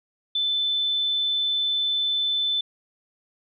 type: tone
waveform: sine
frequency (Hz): 3520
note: A7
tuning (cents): 0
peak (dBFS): -21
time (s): 0.35-2.61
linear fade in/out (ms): 5
effects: none